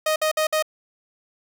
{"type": "tone bursts", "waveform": "sawtooth", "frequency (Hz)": 622.3, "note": "D#5", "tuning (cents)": 0, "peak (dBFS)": -15, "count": 4, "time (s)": [0.06, 0.625], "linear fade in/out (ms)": 5, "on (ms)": 100, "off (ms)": 55, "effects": []}